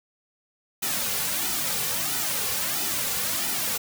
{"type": "noise with flanger", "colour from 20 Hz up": "white", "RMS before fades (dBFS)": -27, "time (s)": [0.82, 3.78], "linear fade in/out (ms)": 10, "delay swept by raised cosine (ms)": [1.8, 3.2], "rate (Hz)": 1.5, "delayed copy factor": -0.7, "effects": []}